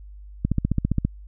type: click train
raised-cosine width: 5 ms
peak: -8 dBFS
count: 10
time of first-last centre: 0.45-1.05 s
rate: 15 Hz
effects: added 50 Hz sine -39 dBFS peak until 1.27 s